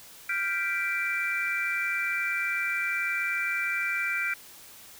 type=chord; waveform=sine; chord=G dominant seventh; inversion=third; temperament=equal; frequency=1396.9 / 1568 / 1975.5 / 2349 Hz; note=F6 / G6 / B6 / D7; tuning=0 / 0 / 0 / 0 cents; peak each=-33 / -33 / -34 / -29 dBFS; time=0.29-4.34 s; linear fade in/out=5 ms; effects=white hiss -49 dBFS RMS until 4.99 s